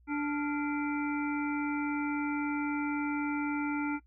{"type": "harmonic tone with a mistuned harmonic", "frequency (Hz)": 292.7, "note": "D4", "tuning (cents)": -6, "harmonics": [1, 3, 5, 7, 8], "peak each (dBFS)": [-30, -39, -39, -44, -43], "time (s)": [0.07, 4], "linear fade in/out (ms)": 50, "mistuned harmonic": 5, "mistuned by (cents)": -87, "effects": ["noise-tail reverb RT60 0.1 s tail -21 dB re dry", "added 60 Hz sine -59 dBFS peak until 4.06 s"]}